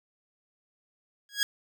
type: tone with exponential growth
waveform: 15% pulse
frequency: 1652 Hz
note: G#6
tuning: 10 cents flat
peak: -13 dBFS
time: 1.29-1.43 s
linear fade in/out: 1 ms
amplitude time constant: 30 ms
effects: none